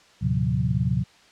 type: tone cluster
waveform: sine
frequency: 78.2 / 113.7 / 131.8 / 161.8 / 181.6 Hz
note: D#2 / A#2 / C3 / E3 / F#3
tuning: +9 / -43 / +13 / -32 / -32 cents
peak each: -30 / -26 / -24 / -32 / -27 dBFS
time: 0.21-1.04 s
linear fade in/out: 20 ms
effects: white hiss -54 dBFS RMS until 1.31 s + low-pass 5000 Hz 12 dB/octave